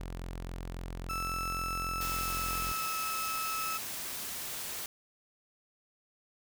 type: tone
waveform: sawtooth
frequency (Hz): 43.65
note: F1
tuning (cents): 0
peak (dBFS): -34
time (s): 0-2.72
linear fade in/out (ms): 0
type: tone with pitch glide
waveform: 35% pulse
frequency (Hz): 1318.5 to 1300.3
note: E6 to E6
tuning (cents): 0 to -24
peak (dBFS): -32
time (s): 1.09-3.78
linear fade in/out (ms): 10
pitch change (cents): -24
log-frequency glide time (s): 1.83-2.94
type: noise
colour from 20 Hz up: white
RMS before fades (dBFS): -39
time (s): 2.01-4.86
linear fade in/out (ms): 2
effects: none